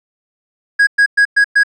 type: tone bursts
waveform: triangle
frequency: 1651 Hz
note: G#6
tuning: 11 cents flat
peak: -5 dBFS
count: 5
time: 0.79-1.635 s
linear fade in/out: 10 ms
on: 81 ms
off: 110 ms
effects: resampled to 24000 Hz